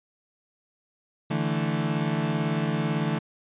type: chord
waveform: 35% pulse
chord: D suspended second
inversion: none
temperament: equal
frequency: 146.83 / 164.81 / 220 Hz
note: D3 / E3 / A3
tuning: 0 / 0 / 0 cents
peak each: -27 / -26 / -28 dBFS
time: 1.3-3.19 s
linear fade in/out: 10 ms
effects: resampled to 8000 Hz